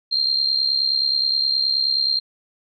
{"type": "tone with amplitude modulation", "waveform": "sine", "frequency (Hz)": 4186, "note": "C8", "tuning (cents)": 0, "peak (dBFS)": -14, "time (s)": [0.11, 2.2], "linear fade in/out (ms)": 20, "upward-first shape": "sine", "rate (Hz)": 69.5, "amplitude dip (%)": 70, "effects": []}